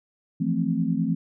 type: chord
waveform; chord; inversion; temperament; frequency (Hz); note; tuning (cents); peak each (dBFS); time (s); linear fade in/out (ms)
sine; F major seventh; third; equal; 164.81 / 174.61 / 220 / 261.6; E3 / F3 / A3 / C4; 0 / 0 / 0 / 0; -27; 0.4-1.15; 10
effects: none